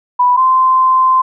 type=tone pair in turn; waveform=sine; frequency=987.8 / 1037.6 Hz; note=B5 / C6; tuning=0 / -15 cents; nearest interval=minor second; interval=85 cents; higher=second; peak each=-7 dBFS; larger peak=neither; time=0.19-0.37 / 0.37-1.22 s; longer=second; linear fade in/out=10 ms; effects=none